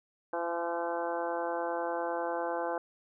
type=harmonic tone with a mistuned harmonic; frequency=170 Hz; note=F3; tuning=46 cents flat; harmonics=2 / 3 / 4 / 5 / 6 / 7 / 8 / 9; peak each=-39 / -35 / -37 / -37 / -41 / -46 / -47 / -43 dBFS; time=0.33-2.78 s; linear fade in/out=2 ms; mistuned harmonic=6; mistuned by=+21 cents; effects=none